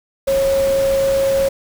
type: tone in noise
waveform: sine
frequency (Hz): 545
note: C#5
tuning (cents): -29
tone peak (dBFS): -13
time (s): 0.27-1.49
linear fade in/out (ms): 10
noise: pink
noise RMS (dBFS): -28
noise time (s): 0.27-1.49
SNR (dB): +12
effects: none